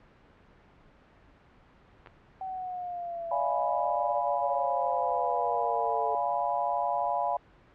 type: clicks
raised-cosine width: 0.3 ms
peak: -29 dBFS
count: 2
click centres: 2.061 / 2.072 s
type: exponential sweep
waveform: sine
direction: down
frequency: 763 to 438.7 Hz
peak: -33 dBFS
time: 2.41-6.15 s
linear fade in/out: 2 ms
type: chord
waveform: sine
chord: D diminished seventh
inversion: none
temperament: equal with one note detuned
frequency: 575.9 / 698.5 / 830.6 / 987.8 Hz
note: D5 / F5 / Ab5 / Cb6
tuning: -34 / 0 / 0 / 0 cents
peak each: -34 / -30 / -31 / -32 dBFS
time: 3.31-7.37 s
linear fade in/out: 5 ms
effects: pink hiss -58 dBFS RMS until 7.74 s + low-pass 2000 Hz 12 dB/octave